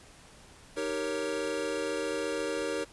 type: chord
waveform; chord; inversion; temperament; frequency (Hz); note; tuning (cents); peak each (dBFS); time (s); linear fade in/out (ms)
square; Eb dominant seventh; none; equal; 311.1 / 392 / 466.2 / 554.4; Eb4 / G4 / Bb4 / Db5; 0 / 0 / 0 / 0; -38 / -38 / -35 / -37; 0.76-2.85; 20
effects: pink hiss -54 dBFS RMS until 2.92 s + resampled to 24000 Hz

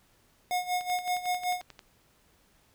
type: tone with tremolo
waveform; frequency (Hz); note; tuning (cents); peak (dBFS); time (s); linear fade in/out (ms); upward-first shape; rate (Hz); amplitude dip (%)
square; 723; F#5; -40; -26; 0.51-1.61; 0; sine; 5.3; 80
type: click train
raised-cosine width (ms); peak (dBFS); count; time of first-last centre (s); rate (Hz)
0.2; -28; 12; 0.81-1.792; 11.2
effects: pink hiss -65 dBFS RMS until 2.74 s

